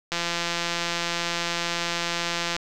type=click train; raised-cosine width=0.2 ms; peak=-9 dBFS; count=419; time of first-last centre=0.12-2.564 s; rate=171 Hz; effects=none